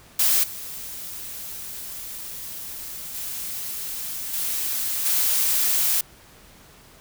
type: noise with level steps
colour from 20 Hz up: blue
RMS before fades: -19 / -35 / -31 / -26 / -21 dBFS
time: 0.19-6.01 s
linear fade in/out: 5 ms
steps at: 0.43 / 3.14 / 4.33 / 5.05 s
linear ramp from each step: 10 ms
effects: pink hiss -50 dBFS RMS until 7 s